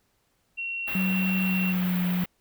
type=tone; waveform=sine; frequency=2733 Hz; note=F7; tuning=38 cents flat; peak=-29 dBFS; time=0.57-1.73 s; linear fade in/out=20 ms
type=band-stop noise; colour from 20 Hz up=white; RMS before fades=-35 dBFS; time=0.87-2.26 s; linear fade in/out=10 ms; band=3000 to 16000 Hz; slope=24 dB/octave
type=tone with pitch glide; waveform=sine; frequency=187 to 179.9 Hz; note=F#3 to F#3; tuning=+19 to -48 cents; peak=-23 dBFS; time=0.95-2.24 s; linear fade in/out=2 ms; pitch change=-67 cents; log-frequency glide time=1.4-1.98 s
effects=pink hiss -70 dBFS RMS until 2.4 s